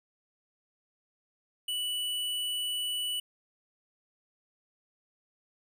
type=tone; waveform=square; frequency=2960 Hz; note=F#7; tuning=in tune; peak=-31 dBFS; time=1.68-3.2 s; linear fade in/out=5 ms; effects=11-bit